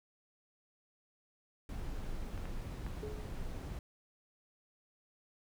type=noise; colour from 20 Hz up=brown; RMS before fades=-41 dBFS; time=1.69-3.79 s; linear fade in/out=2 ms
type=clicks; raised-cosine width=0.5 ms; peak=-33 dBFS; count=3; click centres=2.377 / 2.455 / 2.865 s
type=tone with exponential decay; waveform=sine; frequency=423.8 Hz; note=G#4; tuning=35 cents sharp; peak=-38 dBFS; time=3.03-3.46 s; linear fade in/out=0 ms; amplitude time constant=93 ms
effects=none